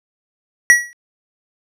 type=tone with exponential decay; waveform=square; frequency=1927 Hz; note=B6; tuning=43 cents flat; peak=-3 dBFS; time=0.7-0.93 s; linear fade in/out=0 ms; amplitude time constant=48 ms; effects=low-pass 10000 Hz 12 dB/octave